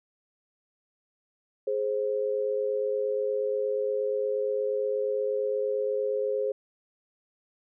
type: tone pair together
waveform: sine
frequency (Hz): 418.7 / 527.2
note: G#4 / C5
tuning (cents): +14 / +13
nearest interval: major third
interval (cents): 399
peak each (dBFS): -28 / -28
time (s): 1.67-6.52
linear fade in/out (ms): 5
effects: none